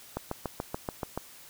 click train, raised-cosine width 1 ms, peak -17 dBFS, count 8, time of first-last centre 0.17-1.176 s, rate 6.96 Hz, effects white hiss -51 dBFS RMS until 1.49 s

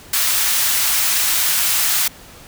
white high-pass noise, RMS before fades -17 dBFS, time 0.13-2.08 s, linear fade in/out 5 ms, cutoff 1100 Hz, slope 12 dB/octave, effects pink hiss -41 dBFS RMS until 2.47 s

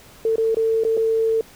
sine tone with dropouts, 448 Hz, A4, 31 cents sharp, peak -16 dBFS, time 0.25-1.41 s, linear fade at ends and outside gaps 2 ms, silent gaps 0.358-0.381 / 0.546-0.569 / 0.837-0.849 / 0.969-0.974 s, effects pink hiss -47 dBFS RMS until 1.55 s

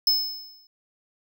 square tone with exponential decay, 5210 Hz, E8, 21 cents flat, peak -16 dBFS, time 0.07-0.67 s, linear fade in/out 2 ms, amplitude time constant 130 ms, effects none

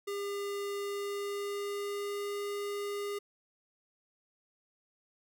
square tone with pitch glide, 403 to 407 Hz, G4 to G#4, +48 to -35 cents, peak -35 dBFS, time 0.07-3.19 s, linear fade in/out 10 ms, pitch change +17 cents, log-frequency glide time 0.8-2.42 s, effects none

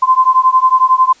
sine beating tone pair, 1029 / 1040 Hz, C6 / C6, -29 / -11 cents, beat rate 11 Hz, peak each -10 dBFS, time 0.02-1.13 s, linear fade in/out 10 ms, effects white hiss -46 dBFS RMS until 1.2 s + resampled to 16000 Hz

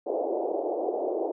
pink band-pass noise, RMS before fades -29 dBFS, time 0.06-1.32 s, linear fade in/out 10 ms, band 340 to 730 Hz, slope 48 dB/octave, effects none

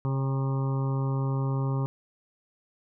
harmonic tone with a mistuned harmonic, 134.7 Hz, C#3, 49 cents flat, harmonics 1 / 2 / 3 / 4 / 6 / 7 / 8 / 9, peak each -25 / -36 / -38 / -42 / -45 / -42 / -43 / -45 dBFS, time 0.05-1.86 s, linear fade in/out 0 ms, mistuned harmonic 4, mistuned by +17 cents, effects none

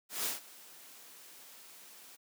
white noise with ADSR envelope, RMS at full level -33 dBFS, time 0.09-2.17 s, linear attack 160 ms, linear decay 150 ms, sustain -21 dB, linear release 24 ms, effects high-pass 200 Hz 12 dB/octave

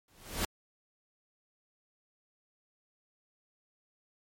pink noise with exponential growth, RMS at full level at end -29 dBFS, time 0.08-0.45 s, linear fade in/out 2 ms, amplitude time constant 79 ms, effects MP3 64 kbps

